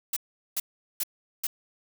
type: noise bursts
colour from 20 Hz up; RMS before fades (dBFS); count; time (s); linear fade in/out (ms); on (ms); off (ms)
blue; -28; 4; 0.13-1.47; 5; 35; 400
effects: none